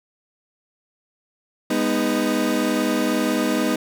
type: chord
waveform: 30% pulse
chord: G# minor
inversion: none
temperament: equal with one note detuned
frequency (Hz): 204.7 / 246.9 / 311.1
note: G#3 / B3 / D#4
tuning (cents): -25 / 0 / 0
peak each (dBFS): -23 / -20 / -20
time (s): 1.7-3.76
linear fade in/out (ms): 5
effects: none